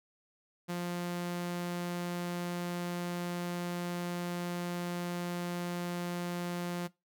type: tone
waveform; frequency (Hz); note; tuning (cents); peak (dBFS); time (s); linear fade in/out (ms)
sawtooth; 175.3; F3; +7; -30; 0.68-6.88; 20
effects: noise-tail reverb RT60 0.2 s tail -19 dB re dry